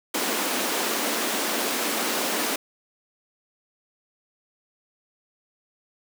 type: high-pass noise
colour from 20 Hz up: pink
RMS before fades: -26 dBFS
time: 0.14-2.56 s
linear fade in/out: 5 ms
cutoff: 220 Hz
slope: 48 dB/octave
effects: none